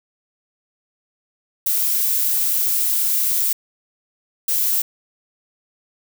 violet noise bursts at uneven times, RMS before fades -19 dBFS, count 2, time 1.66-3.53 / 4.48-4.82 s, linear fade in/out 5 ms, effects none

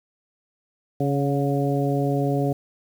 harmonic tone with a mistuned harmonic, 140 Hz, C#3, 18 cents sharp, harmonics 1 / 2 / 3 / 4 / 5, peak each -23 / -25 / -27 / -29 / -30 dBFS, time 1-2.53 s, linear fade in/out 5 ms, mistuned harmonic 5, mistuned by +35 cents, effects 8-bit

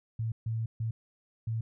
sine tone bursts at uneven times, 112.8 Hz, A2, 44 cents sharp, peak -29 dBFS, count 4, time 0.19-0.32 / 0.46-0.66 / 0.8-0.91 / 1.47-1.61 s, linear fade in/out 5 ms, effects none

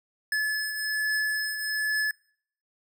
square beating tone pair, 1720 / 1721.2 Hz, A6 / A6, -40 / -39 cents, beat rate 1.2 Hz, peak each -27 / -35 dBFS, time 0.32-2.11 s, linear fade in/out 2 ms, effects noise-tail reverb RT60 0.6 s tail -25 dB re dry

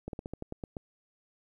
slowing click train, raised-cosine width 2 ms, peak -24 dBFS, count 9, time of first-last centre 0.08-0.768 s, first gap 52 ms, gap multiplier 1.14, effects 11-bit

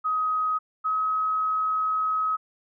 sine tone pair in turn, 1261 / 1274.2 Hz, D#6 / D#6, +23 / +41 cents, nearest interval unison, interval 18 cents, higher second, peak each -22 dBFS, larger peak neither, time 0.04-0.59 / 0.84-2.37 s, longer second, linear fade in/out 20 ms, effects none

